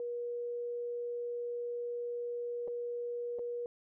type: tone with dropouts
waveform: sine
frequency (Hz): 479.6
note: A#4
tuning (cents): +49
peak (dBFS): -35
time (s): 0-3.66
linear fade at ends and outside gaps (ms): 1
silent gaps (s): 2.676-2.68 / 3.387-3.392
effects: none